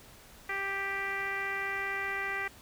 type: tone with low-pass filter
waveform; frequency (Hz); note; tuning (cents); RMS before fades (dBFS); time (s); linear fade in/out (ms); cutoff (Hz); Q
10% pulse; 392.8; G4; +4; -34; 0.49-2.48; 5; 2100; 4.2
effects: pink hiss -54 dBFS RMS until 2.61 s